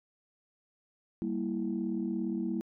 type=chord; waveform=sine; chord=E diminished; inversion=first; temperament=equal; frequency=196 / 233.1 / 329.6 Hz; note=G3 / Bb3 / E4; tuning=0 / 0 / 0 cents; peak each=-34 dBFS; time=1.22-2.61 s; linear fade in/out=0 ms; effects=tanh soft clip ceiling -22 dBFS